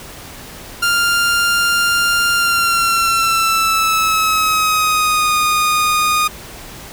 sawtooth tone with pitch glide, 1396.9 to 1230.2 Hz, F6 to D#6, 0 to -20 cents, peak -9 dBFS, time 0.82-6.28 s, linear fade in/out 10 ms, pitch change -220 cents, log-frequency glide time 2.34-5.36 s, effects pink hiss -34 dBFS RMS until 6.92 s

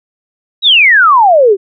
sine exponential sweep, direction down, 3951 to 370 Hz, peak -3 dBFS, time 0.62-1.57 s, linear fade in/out 50 ms, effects none

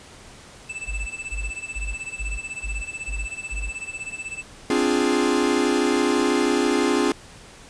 square tone with tremolo, 2637 Hz, E7, in tune, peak -28 dBFS, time 0.69-4.43 s, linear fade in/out 10 ms, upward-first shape sine, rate 16 Hz, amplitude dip 85%
sine tone bursts, 50 Hz, G1, 35 cents sharp, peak -26 dBFS, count 7, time 0.87-3.71 s, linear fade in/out 20 ms, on 200 ms, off 240 ms
45% pulse chord, D half-diminished seventh, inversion third, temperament equal, 261.6 / 293.7 / 349.2 / 415.3 Hz, C4 / D4 / F4 / Ab4, 0 / 0 / 0 / 0 cents, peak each -24 dBFS, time 4.7-7.12 s, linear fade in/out 2 ms
effects pink hiss -45 dBFS RMS until 7.69 s + resampled to 22050 Hz

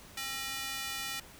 square tone with high-pass filter, 268.5 Hz, C4, 45 cents sharp, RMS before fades -38 dBFS, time 0.17-1.2 s, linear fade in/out 5 ms, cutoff 2100 Hz, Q 0.81, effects pink hiss -53 dBFS RMS until 1.39 s

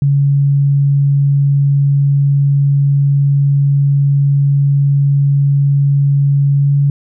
sine tone with pitch glide, 140.6 to 141.5 Hz, C#3 to C#3, +25 to +36 cents, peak -8 dBFS, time 0.02-6.9 s, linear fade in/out 2 ms, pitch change +11 cents, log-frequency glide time 6.57-6.74 s, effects none

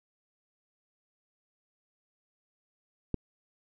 click, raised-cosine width 3 ms, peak -16 dBFS, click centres 3.143 s, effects none

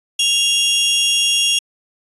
sawtooth tone pair together, 2794 / 3323 Hz, F7 / G#7, 0 / 0 cents, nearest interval minor third, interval 300 cents, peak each -13 dBFS, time 0.19-1.59 s, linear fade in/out 5 ms, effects resampled to 24000 Hz

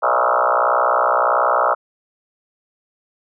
sine tone with frequency modulation, 959 Hz, A#5, 49 cents sharp, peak -13 dBFS, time 0.02-1.75 s, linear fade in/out 20 ms, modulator 61.5 Hz, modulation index 6.9, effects none

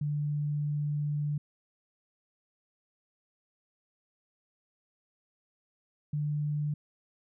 sine tone pair in turn, 147.4 / 148.34 Hz, D3 / D3, +7 / +18 cents, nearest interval unison, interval 11 cents, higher second, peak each -28 / -28 dBFS, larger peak neither, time 0.01-1.38 / 6.13-6.74 s, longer first, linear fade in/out 5 ms, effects none

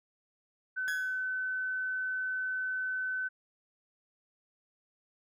sine tone, 1516 Hz, F#6, 42 cents sharp, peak -31 dBFS, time 0.76-3.29 s, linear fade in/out 20 ms
40% pulse tone with exponential decay, 1676 Hz, G#6, 15 cents sharp, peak -32 dBFS, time 0.88-1.27 s, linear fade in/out 0 ms, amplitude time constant 83 ms
effects none

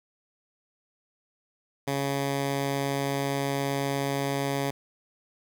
10% pulse tone, 139.1 Hz, C#3, 6 cents sharp, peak -18 dBFS, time 1.87-4.71 s, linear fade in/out 10 ms, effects none

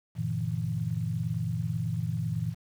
sine chord, E half-diminished seventh, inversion first, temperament equal with one note detuned, 95.93 / 116.54 / 146.83 / 164.81 Hz, G2 / Bb2 / D3 / E3, -37 / 0 / 0 / 0 cents, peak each -37 / -31 / -37 / -32 dBFS, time 0.15-2.55 s, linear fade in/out 50 ms, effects 9-bit

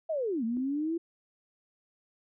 sine linear two-way sweep, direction down then up, 668 to 220 to 341.2 Hz, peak -28 dBFS, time 0.09-0.98 s, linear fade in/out 10 ms, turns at 0.44 s
sine tone with exponential decay, 311.1 Hz, D#4, in tune, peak -37 dBFS, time 0.57-0.67 s, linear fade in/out 0 ms, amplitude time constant 21 ms
effects none

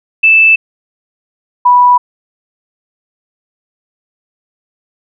sine tone pair in turn, 2637 / 983.2 Hz, E7 / B5, 0 / -8 cents, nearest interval octave + perfect fourth, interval 1708 cents, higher first, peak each -3 dBFS, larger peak neither, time 0.23-0.56 / 1.65-1.98 s, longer neither, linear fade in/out 10 ms, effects none

